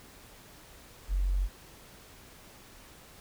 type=tone; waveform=sine; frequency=46.25 Hz; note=F#1; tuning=in tune; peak=-25 dBFS; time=1.08-1.49 s; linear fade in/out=50 ms; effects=pink hiss -53 dBFS RMS until 3.2 s